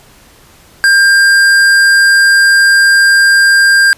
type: tone with tanh clipping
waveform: sine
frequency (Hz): 1597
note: G6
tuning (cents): +32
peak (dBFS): -6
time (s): 0.84-3.93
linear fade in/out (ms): 0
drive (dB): 15
effects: pink hiss -42 dBFS RMS until 3.97 s + resampled to 32000 Hz